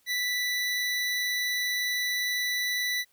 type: tone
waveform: 25% pulse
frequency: 1975.5 Hz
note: B6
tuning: in tune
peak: -23 dBFS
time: 0.06-3.05 s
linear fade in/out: 50 ms
effects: white hiss -67 dBFS RMS until 3.12 s